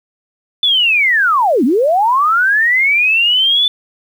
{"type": "linear two-way sweep", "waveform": "sine", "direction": "down then up", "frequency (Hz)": [3520, 218.5, 3520], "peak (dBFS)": -9, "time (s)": [0.63, 3.68], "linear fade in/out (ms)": 2, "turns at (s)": 1.64, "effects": ["7-bit"]}